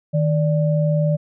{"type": "tone pair together", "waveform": "sine", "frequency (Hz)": [155.56, 585.3], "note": ["D#3", "D5"], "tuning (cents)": [0, -6], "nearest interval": "octave + major seventh", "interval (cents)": 2294, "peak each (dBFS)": [-16, -22], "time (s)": [0.13, 1.17], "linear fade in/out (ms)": 20, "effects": []}